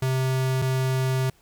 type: tone pair in turn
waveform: square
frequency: 130.81 / 130.81 Hz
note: C3 / C3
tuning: 0 / 0 cents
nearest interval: unison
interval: 0 cents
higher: neither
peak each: -22 dBFS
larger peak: neither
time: 0.02-0.62 / 0.62-1.3 s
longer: second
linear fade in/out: 5 ms
effects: pink hiss -60 dBFS RMS until 1.41 s